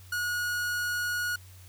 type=tone; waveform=45% pulse; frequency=1450 Hz; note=F#6; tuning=35 cents flat; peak=-28 dBFS; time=0.12-1.36 s; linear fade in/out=5 ms; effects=added 92 Hz sine -48 dBFS peak until 1.68 s + white hiss -56 dBFS RMS until 1.68 s